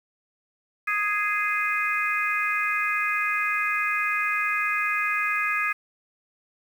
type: harmonic tone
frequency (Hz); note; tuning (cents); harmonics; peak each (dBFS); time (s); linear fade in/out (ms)
415.3; G#4; 0; 3 / 4 / 5 / 6; -28 / -28 / -28 / -28; 0.87-5.73; 10
effects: 8-bit